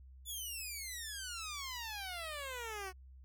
10% pulse exponential sweep, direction down, 3520 to 364 Hz, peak -33 dBFS, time 0.25-2.93 s, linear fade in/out 50 ms, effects added 65 Hz sine -53 dBFS peak until 3.24 s

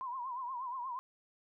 sine tone with vibrato, 1009 Hz, B5, 37 cents sharp, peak -37 dBFS, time 0.01-0.99 s, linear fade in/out 0 ms, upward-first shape triangle, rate 8.4 Hz, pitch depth 130 cents each way, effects none

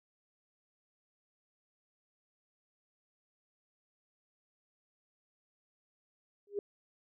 sine tone with exponential growth, 406.3 Hz, G#4, 38 cents flat, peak -28 dBFS, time 6.47-6.59 s, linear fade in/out 2 ms, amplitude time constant 26 ms, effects none

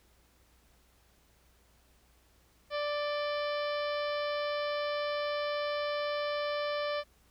harmonic tone with a mistuned harmonic, 587.3 Hz, D5, in tune, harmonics 1 / 2 / 3 / 4 / 5 / 6 / 7 / 8 / 9, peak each -32 / -38 / -42 / -44 / -46 / -48 / -49 / -50 / -51 dBFS, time 2.7-7.04 s, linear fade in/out 50 ms, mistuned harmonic 5, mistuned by +43 cents, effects added 60 Hz sine -66 dBFS peak until 7.3 s + pink hiss -67 dBFS RMS until 7.3 s

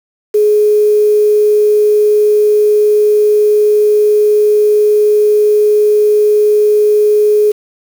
sine tone with quantisation, 420.7 Hz, G#4, 22 cents sharp, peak -6 dBFS, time 0.34-7.52 s, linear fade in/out 10 ms, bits 5, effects none

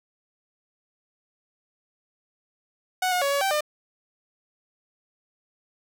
sawtooth tone with pitch steps, 739 / 722 / 560 / 564 / 777 / 602 Hz, F#5 / F#5 / C#5 / C#5 / G5 / D5, -2 / -43 / +18 / +30 / -16 / +43 cents, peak -18 dBFS, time 3.02-3.608 s, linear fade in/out 5 ms, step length 98 ms, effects none

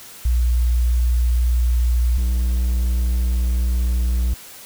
sine / triangle tone pair in turn, 60 / 60.56 Hz, B1 / B1, -49 / -33 cents, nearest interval unison, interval 16 cents, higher second, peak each -14 / -14 dBFS, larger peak neither, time 0.25-2.18 / 2.18-4.34 s, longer second, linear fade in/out 5 ms, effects white hiss -40 dBFS RMS until 4.65 s

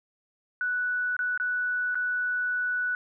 sine tone with dropouts, 1480 Hz, F#6, in tune, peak -25 dBFS, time 0.61-2.95 s, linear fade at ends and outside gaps 1 ms, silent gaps 1.166-1.191 / 1.376-1.399 / 1.946-1.954 s, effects none

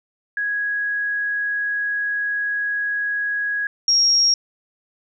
sine tone pair in turn, 1661.2 / 5588 Hz, G#6 / F8, 0 / 0 cents, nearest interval octave + major sixth, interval 2100 cents, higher second, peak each -20 / -13 dBFS, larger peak second, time 0.37-3.67 / 3.88-4.34 s, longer first, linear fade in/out 2 ms, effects none

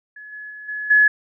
sine tone with level steps, 1700 Hz, G#6, 40 cents sharp, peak -36 / -32 / -34 / -25 / -10 dBFS, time 0.16-1.08 s, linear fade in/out 5 ms, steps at 0.32 / 0.5 / 0.68 / 0.9 s, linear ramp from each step 10 ms, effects none

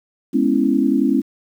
sine chord, C# minor seventh, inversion second, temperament equal, 207.7 / 246.9 / 277.2 / 329.6 Hz, G#3 / B3 / C#4 / E4, 0 / 0 / 0 / 0 cents, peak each -21 / -19 / -17 / -21 dBFS, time 0.33-1.22 s, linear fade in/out 20 ms, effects 8-bit

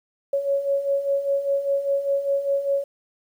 sine beating tone pair, 553 / 558 Hz, C#5 / C#5, -4 / +11 cents, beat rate 5 Hz, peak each -27 / -21 dBFS, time 0.33-2.84 s, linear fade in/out 5 ms, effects 9-bit

